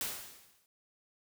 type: noise with exponential decay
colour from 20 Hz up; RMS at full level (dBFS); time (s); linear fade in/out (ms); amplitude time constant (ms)
white; -34; 0.01-0.66; 1; 140
effects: none